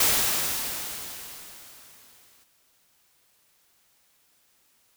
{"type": "noise with exponential decay", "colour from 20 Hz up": "white", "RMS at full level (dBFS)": -20, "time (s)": [0, 2.44], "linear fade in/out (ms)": 5, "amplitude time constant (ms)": 530, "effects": ["white hiss -65 dBFS RMS until 4.96 s"]}